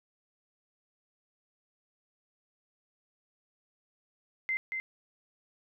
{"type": "tone with echo", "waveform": "sine", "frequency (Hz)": 2076, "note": "C7", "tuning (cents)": -14, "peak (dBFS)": -28, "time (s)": [4.49, 4.57], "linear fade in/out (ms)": 0, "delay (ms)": 230, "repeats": 1, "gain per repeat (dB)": -4, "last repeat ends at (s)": 4.8, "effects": []}